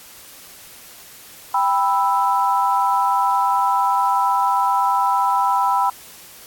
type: chord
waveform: sine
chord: E minor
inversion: first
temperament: just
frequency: 791.1 / 988.9 / 1318.5 Hz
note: G5 / B5 / E6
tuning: +16 / +2 / 0 cents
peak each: -20 / -17 / -23 dBFS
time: 1.54-5.9 s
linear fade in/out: 5 ms
effects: white hiss -42 dBFS RMS until 6.46 s + AAC 64 kbps